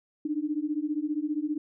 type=beating tone pair; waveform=sine; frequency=293.7 / 308.7 Hz; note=D4 / D#4; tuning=0 / -14 cents; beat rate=15 Hz; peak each=-30 / -30 dBFS; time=0.25-1.58 s; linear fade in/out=5 ms; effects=none